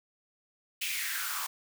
white noise with high-pass filter sweep, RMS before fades -34 dBFS, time 0.81-1.47 s, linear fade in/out 10 ms, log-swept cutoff 2700 to 1000 Hz, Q 4.4, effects none

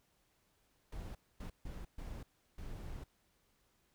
brown noise bursts at uneven times, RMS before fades -45 dBFS, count 5, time 0.92-1.15 / 1.4-1.5 / 1.65-1.85 / 1.98-2.23 / 2.58-3.04 s, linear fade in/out 5 ms, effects pink hiss -75 dBFS RMS until 3.94 s

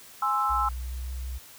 sine chord, Ab augmented, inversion none, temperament equal, 830.6 / 1046.5 / 1318.5 Hz, Ab5 / C6 / E6, 0 / 0 / 0 cents, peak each -29 / -29 / -25 dBFS, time 0.22-0.69 s, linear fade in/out 5 ms
sine tone with pitch glide, 61.6 to 63.48 Hz, B1 to B1, -4 to +48 cents, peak -31 dBFS, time 0.49-1.39 s, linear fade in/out 20 ms, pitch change +52 cents, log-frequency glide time 0.69-1.11 s
effects white hiss -49 dBFS RMS until 1.58 s

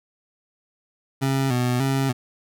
25% pulse tone with vibrato, 129.5 Hz, C3, 17 cents flat, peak -16 dBFS, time 1.21-2.13 s, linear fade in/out 20 ms, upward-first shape square, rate 1.7 Hz, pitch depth 76 cents each way, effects none

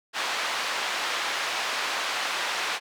pink band-pass noise, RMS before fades -29 dBFS, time 0.13-2.8 s, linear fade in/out 50 ms, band 910 to 4500 Hz, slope 12 dB/octave, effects none

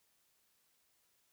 silence, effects white hiss -75 dBFS RMS until 1.32 s

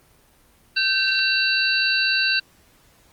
sine tone cluster, 1549 / 2724 / 3976 / 4580 Hz, G6 / F7 / B7 / D8, -21 / -44 / +11 / -44 cents, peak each -22 / -22 / -25 / -24 dBFS, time 0.76-2.4 s, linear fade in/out 10 ms, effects pink hiss -56 dBFS RMS until 3.12 s + Opus 24 kbps

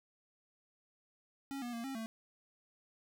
square tone with pitch steps, 274.9 / 241.3 / 232.6 / 269.8 / 223.8 Hz, C#4 / B3 / A#3 / C#4 / A3, -14 / -40 / -4 / -47 / +30 cents, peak -40 dBFS, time 1.51-2.06 s, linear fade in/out 0 ms, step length 110 ms, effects none

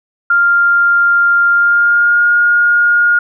sine tone with pitch glide, 1396.9 to 1425.4 Hz, F6 to F6, 0 to +35 cents, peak -7 dBFS, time 0.3-3.19 s, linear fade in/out 5 ms, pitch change +35 cents, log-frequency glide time 1.51-2.26 s, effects none

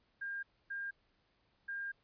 sine tone bursts at uneven times, 1606 Hz, G6, 41 cents sharp, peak -38 dBFS, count 3, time 0.21-0.43 / 0.7-0.91 / 1.68-1.92 s, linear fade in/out 10 ms, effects pink hiss -75 dBFS RMS until 2.03 s + resampled to 11025 Hz

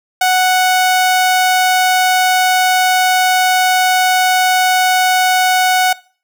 sawtooth tone, 740 Hz, F#5, in tune, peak -6 dBFS, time 0.21-5.93 s, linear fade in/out 5 ms, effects noise-tail reverb RT60 0.4 s tail -21 dB re dry

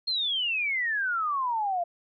sine exponential sweep, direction down, 4279 to 675 Hz, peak -25 dBFS, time 0.07-1.84 s, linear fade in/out 10 ms, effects none

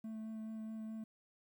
triangle tone with vibrato, 220 Hz, A3, in tune, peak -40 dBFS, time 0.04-1.04 s, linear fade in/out 5 ms, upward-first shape sine, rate 4.7 Hz, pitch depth 10 cents each way, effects 12-bit

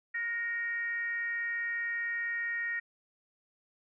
sine tone with frequency modulation, 1864.7 Hz, A#6, in tune, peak -31 dBFS, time 0.14-2.8 s, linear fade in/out 10 ms, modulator 438 Hz, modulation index 0.42, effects none

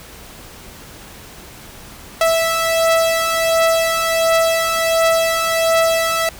sawtooth beating tone pair, 656 / 657.4 Hz, E5 / E5, -9 / -5 cents, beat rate 1.4 Hz, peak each -16 / -11 dBFS, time 2.21-6.29 s, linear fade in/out 2 ms, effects pink hiss -38 dBFS RMS until 6.39 s

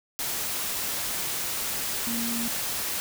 sine tone in noise, 233.1 Hz, A#3, in tune, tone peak -30 dBFS, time 2.07-2.48 s, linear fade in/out 0 ms, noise white, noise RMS -30 dBFS, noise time 0.19-3 s, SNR -3 dB, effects none

